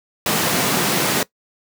pink high-pass noise, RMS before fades -19 dBFS, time 0.26-1.23 s, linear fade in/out 2 ms, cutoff 140 Hz, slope 24 dB/octave, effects noise-tail reverb RT60 0.1 s tail -20 dB re dry

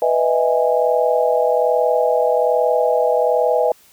sine chord, E major seventh, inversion second, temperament just, 494.4 / 618.1 / 659.3 / 824.1 Hz, B4 / D#5 / E5 / G#5, +2 / -12 / 0 / -14 cents, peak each -17 / -19 / -20 / -21 dBFS, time 0.02-3.72 s, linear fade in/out 2 ms, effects white hiss -51 dBFS RMS until 3.92 s

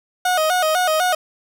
30% pulse tone with vibrato, 676 Hz, E5, 43 cents sharp, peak -13 dBFS, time 0.25-1.15 s, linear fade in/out 5 ms, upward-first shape square, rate 4 Hz, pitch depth 130 cents each way, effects none

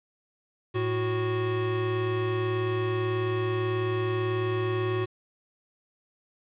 square tone pair together, 110 / 368.3 Hz, A2 / F#4, 0 / -8 cents, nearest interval octave + major sixth, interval 2092 cents, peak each -30 / -28 dBFS, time 0.74-5.06 s, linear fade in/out 20 ms, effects resampled to 8000 Hz + 9-bit

